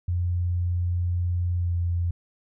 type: tone with pitch glide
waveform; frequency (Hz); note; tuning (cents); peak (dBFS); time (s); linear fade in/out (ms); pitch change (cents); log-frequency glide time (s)
sine; 88.1 to 86.64; F2 to F2; +16 to -13; -22; 0.08-2.11; 5; -29; 1.57-1.73
effects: none